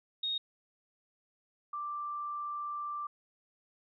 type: tone pair in turn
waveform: sine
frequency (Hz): 3729 / 1177.4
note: A#7 / D6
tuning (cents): 0 / +4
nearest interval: octave + minor sixth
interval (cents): 1996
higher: first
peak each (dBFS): -31 / -35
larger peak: first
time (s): 0.23-0.38 / 1.73-3.07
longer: second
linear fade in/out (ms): 5
effects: none